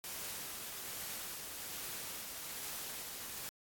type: noise with tremolo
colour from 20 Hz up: white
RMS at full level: -43 dBFS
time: 0.04-3.49 s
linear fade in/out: 0 ms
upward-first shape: sine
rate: 1.2 Hz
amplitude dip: 25%
effects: AAC 64 kbps